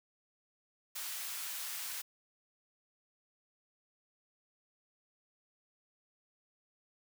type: high-pass noise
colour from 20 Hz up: white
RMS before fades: -41 dBFS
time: 0.95-2.02 s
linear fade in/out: 10 ms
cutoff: 1000 Hz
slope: 12 dB/octave
effects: none